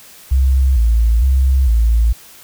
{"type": "tone with vibrato", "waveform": "sine", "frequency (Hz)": 61.1, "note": "B1", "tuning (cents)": -18, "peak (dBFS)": -9, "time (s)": [0.31, 2.13], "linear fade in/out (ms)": 10, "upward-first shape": "square", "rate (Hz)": 1.1, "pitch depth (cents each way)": 130, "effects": ["white hiss -41 dBFS RMS until 2.43 s"]}